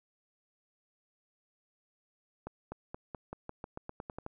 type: accelerating click train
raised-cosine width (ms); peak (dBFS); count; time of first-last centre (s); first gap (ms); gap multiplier
1; -26; 13; 2.47-4.264; 250; 0.9
effects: none